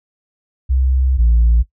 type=tone pair in turn; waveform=sine; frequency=65.2 / 57.73 Hz; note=C2 / A#1; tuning=-5 / -16 cents; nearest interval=major second; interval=211 cents; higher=first; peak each=-11 / -7 dBFS; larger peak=second; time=0.69-1.18 / 1.18-1.63 s; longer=first; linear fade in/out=20 ms; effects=noise-tail reverb RT60 0.1 s tail -17 dB re dry + tanh soft clip ceiling -6 dBFS